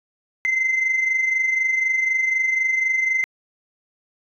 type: tone pair together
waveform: sine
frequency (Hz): 2047 / 2071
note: C7 / C7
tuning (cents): -38 / -18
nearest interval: unison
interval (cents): 20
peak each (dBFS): -24 / -17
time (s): 0.45-3.24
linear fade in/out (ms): 0
effects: tanh soft clip ceiling -14 dBFS